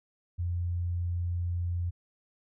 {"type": "tone", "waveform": "sine", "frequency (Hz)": 87.31, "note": "F2", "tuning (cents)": 0, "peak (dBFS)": -28, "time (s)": [0.38, 1.91], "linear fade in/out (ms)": 20, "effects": []}